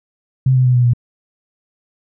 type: tone with pitch steps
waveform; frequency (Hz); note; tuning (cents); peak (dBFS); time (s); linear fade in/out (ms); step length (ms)
sine; 130.81 / 128.19 / 125.63 / 123.11 / 120.65; C3 / C3 / B2 / B2 / B2; 0 / -35 / +30 / -5 / -40; -9; 0.46-0.935; 5; 95
effects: none